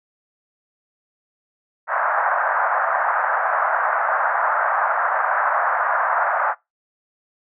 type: band-pass noise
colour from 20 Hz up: white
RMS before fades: -20 dBFS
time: 1.87-6.55 s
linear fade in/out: 50 ms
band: 620 to 1600 Hz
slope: 48 dB/octave
effects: noise-tail reverb RT60 0.2 s tail -23 dB re dry